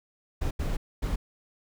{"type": "noise bursts at uneven times", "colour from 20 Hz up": "brown", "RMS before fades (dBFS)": -28, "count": 3, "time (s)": [[0.41, 0.51], [0.59, 0.77], [1.02, 1.16]], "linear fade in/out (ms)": 10, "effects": []}